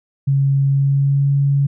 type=tone with pitch glide; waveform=sine; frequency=137.9 to 140.07 Hz; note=C#3 to C#3; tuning=-9 to +18 cents; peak=-12 dBFS; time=0.27-1.67 s; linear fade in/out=10 ms; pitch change=+27 cents; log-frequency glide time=0.66-1.31 s; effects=none